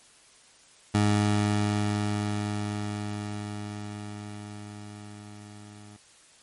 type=tone with level ramp; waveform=20% pulse; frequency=104 Hz; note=G#2; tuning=3 cents sharp; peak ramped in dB=-15 to -41 dBFS; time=0.94-5.97 s; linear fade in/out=10 ms; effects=white hiss -56 dBFS RMS until 6.42 s + MP3 48 kbps